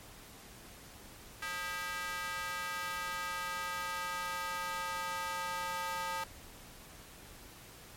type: tone with high-pass filter sweep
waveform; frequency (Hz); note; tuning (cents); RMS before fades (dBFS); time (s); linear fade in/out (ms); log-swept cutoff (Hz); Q
square; 178.7; F3; +40; -38; 1.42-6.24; 5; 1500 to 990; 2.1
effects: pink hiss -53 dBFS RMS until 7.96 s + MP3 64 kbps